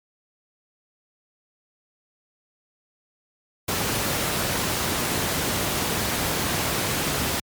pink noise, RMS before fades -24 dBFS, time 3.68-7.4 s, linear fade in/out 5 ms, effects high-pass 80 Hz 12 dB/octave + MP3 96 kbps

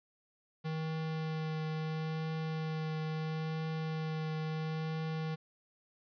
square tone with vibrato, 158 Hz, D#3, 27 cents sharp, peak -35 dBFS, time 0.64-5.36 s, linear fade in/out 20 ms, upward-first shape triangle, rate 0.74 Hz, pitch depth 13 cents each way, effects resampled to 11025 Hz + 11-bit

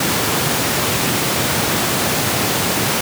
pink high-pass noise, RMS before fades -18 dBFS, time 0-3.01 s, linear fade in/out 5 ms, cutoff 100 Hz, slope 24 dB/octave, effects none

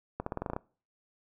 accelerating click train, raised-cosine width 1 ms, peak -19 dBFS, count 9, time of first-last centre 0.2-0.565 s, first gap 64 ms, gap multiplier 0.9, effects noise-tail reverb RT60 0.4 s tail -23 dB re dry

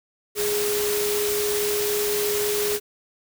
sine tone in noise, 415.3 Hz, G#4, in tune, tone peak -23 dBFS, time 0.35-2.8 s, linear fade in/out 50 ms, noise white, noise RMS -27 dBFS, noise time 0.35-2.8 s, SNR +1 dB, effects none

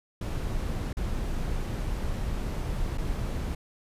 brown noise with dropouts, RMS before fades -30 dBFS, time 0.21-3.55 s, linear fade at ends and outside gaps 5 ms, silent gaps 0.93-0.969 / 2.976-2.98 s, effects resampled to 32000 Hz

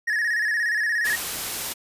triangle tone with vibrato, 1787 Hz, A6, 26 cents sharp, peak -19 dBFS, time 0.07-1.16 s, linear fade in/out 10 ms, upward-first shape square, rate 17 Hz, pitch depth 76 cents each way
white noise, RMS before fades -29 dBFS, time 1.04-1.74 s, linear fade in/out 20 ms
effects resampled to 32000 Hz

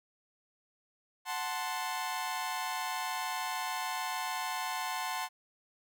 sawtooth chord, F# diminished, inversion none, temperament equal, 740 / 880 / 1046.5 Hz, F#5 / A5 / C6, 0 / 0 / 0 cents, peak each -35 / -34 / -34 dBFS, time 1.25-5.29 s, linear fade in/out 50 ms, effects none

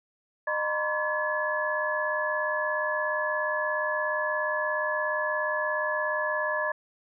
sine tone cluster, 610 / 952 / 1029 / 1135 / 1708 Hz, D#5 / A#5 / C6 / C#6 / G#6, -34 / +36 / -29 / +41 / +48 cents, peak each -30 / -36 / -33 / -38 / -29 dBFS, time 0.47-6.72 s, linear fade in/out 5 ms, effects none

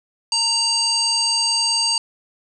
harmonic tone with a mistuned harmonic, 932.3 Hz, A#5, in tune, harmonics 1 / 3 / 5 / 7 / 9, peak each -28 / -28 / -18 / -28 / -25 dBFS, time 0.32-1.98 s, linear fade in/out 2 ms, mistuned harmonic 1, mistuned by -38 cents, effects none

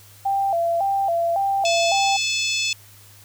sine tone with vibrato, 731 Hz, F#5, 21 cents flat, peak -18 dBFS, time 0.25-2.17 s, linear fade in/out 10 ms, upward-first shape square, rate 1.8 Hz, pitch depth 130 cents each way
harmonic tone, 866 Hz, A5, 28 cents flat, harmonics 3 / 4 / 5 / 6 / 7 / 8 / 9, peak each -24 / -26 / -31 / -29 / -33 / -31 / -34 dBFS, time 1.65-2.73 s, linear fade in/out 2 ms
effects added 101 Hz sine -49 dBFS peak until 3.24 s + white hiss -49 dBFS RMS until 3.24 s

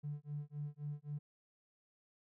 triangle tone with tremolo, 146.83 Hz, D3, in tune, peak -34 dBFS, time 0.03-1.19 s, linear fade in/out 20 ms, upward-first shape sine, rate 3.8 Hz, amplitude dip 100%, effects tanh soft clip ceiling -36 dBFS

